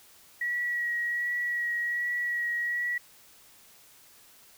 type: tone with vibrato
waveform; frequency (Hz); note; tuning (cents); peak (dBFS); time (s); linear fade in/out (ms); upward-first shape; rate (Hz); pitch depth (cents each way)
sine; 1919; A#6; +50; -27; 0.41-2.98; 5; sine; 1.3; 16
effects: white hiss -56 dBFS RMS until 4.57 s